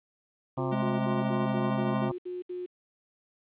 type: harmonic tone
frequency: 131.7 Hz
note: C3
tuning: 12 cents sharp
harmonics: 1 / 2 / 4 / 5 / 6 / 7 / 8 / 9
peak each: -32 / -35 / -38 / -39 / -40 / -40 / -41 / -42 dBFS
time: 0.57-2.12 s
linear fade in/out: 10 ms
type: tone bursts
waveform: sine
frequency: 360 Hz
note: F#4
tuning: 47 cents flat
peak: -33 dBFS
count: 9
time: 0.58-2.662 s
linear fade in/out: 10 ms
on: 170 ms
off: 69 ms
type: tone with tremolo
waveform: square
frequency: 210 Hz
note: G#3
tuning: 19 cents sharp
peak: -28 dBFS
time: 0.71-2.1 s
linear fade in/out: 20 ms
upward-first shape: triangle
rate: 13 Hz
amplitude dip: 40%
effects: resampled to 8000 Hz + 10-bit